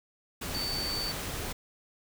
sine tone in noise, 4547 Hz, C#8, 43 cents sharp, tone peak -32 dBFS, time 0.54-1.12 s, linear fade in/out 10 ms, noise pink, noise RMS -36 dBFS, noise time 0.41-1.53 s, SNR +1 dB, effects none

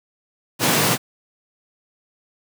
pink high-pass noise, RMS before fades -18 dBFS, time 0.59-0.98 s, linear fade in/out 50 ms, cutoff 110 Hz, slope 96 dB/octave, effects none

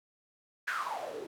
white noise with band-pass filter sweep, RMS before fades -37 dBFS, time 0.67-1.27 s, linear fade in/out 10 ms, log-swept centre 1700 to 340 Hz, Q 8.7, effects none

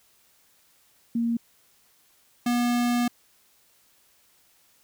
sine / square tone pair in turn, 233.1 / 241.5 Hz, A#3 / B3, 0 / -39 cents, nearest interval minor second, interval 61 cents, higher second, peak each -22 dBFS, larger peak neither, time 1.15-1.37 / 2.46-3.08 s, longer second, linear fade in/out 5 ms, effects white hiss -62 dBFS RMS until 4.83 s

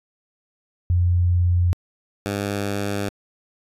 sine / 10% pulse tone pair in turn, 88.2 / 100.93 Hz, F2 / G#2, +18 / -49 cents, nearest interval major second, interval 233 cents, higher second, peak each -15 dBFS, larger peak neither, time 0.9-1.73 / 2.26-3.09 s, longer neither, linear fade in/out 0 ms, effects resampled to 32000 Hz

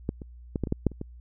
clicks, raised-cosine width 3 ms, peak -14 / -26 / -15 / -14 / -20 / -12 / -8 / -29 / -20 dBFS, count 9, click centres 0.091 / 0.218 / 0.558 / 0.637 / 0.672 / 0.724 / 0.867 / 0.917 / 1.014 s, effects added 60 Hz sine -44 dBFS peak until 1.2 s

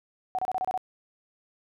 sine tone bursts, 747 Hz, F#5, 16 cents sharp, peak -25 dBFS, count 7, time 0.35-0.776 s, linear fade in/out 0 ms, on 36 ms, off 29 ms, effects none

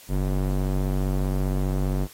square tone with band-pass filter, 47.58 Hz, F#1, 49 cents sharp, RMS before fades -24 dBFS, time 0.08-2.08 s, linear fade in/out 50 ms, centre 180 Hz, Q 0.54, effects white hiss -48 dBFS RMS until 2.13 s + AAC 48 kbps

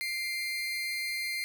30% pulse tone pair together, 2098 / 2375 Hz, C7 / D7, +4 / +19 cents, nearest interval major second, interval 215 cents, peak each -29 / -40 dBFS, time 0.01-1.44 s, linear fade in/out 0 ms, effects none

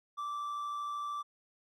triangle tone with amplitude modulation, 1168 Hz, D6, 10 cents flat, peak -32 dBFS, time 0.17-1.23 s, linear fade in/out 20 ms, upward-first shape sine, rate 113 Hz, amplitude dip 30%, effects none

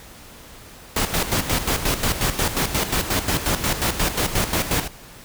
pink noise with tremolo, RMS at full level -20 dBFS, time 0.96-4.88 s, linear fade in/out 5 ms, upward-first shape square, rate 5.6 Hz, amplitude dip 65%, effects pink hiss -43 dBFS RMS until 5.24 s

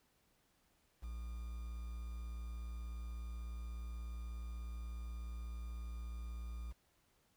triangle tone with quantisation, 58.27 Hz, A#1, in tune, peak -40 dBFS, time 1.02-6.73 s, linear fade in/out 20 ms, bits 10, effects pink hiss -75 dBFS RMS until 7.36 s

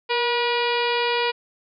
harmonic tone with a mistuned harmonic, 482.3 Hz, B4, 41 cents flat, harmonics 1 / 2 / 3 / 4 / 5 / 6 / 7 / 8 / 9 / 10, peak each -24 / -25 / -32 / -31 / -28 / -30 / -35 / -36 / -37 / -36 dBFS, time 0.09-1.32 s, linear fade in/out 20 ms, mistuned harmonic 1, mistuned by -31 cents, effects none

